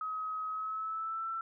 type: tone with pitch glide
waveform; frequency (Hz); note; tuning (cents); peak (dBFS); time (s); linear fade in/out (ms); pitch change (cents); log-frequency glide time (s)
sine; 1271 to 1336.5; D#6 to E6; +36 to +23; -34; 0.01-1.41; 2; +87; 0.48-1.29
effects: none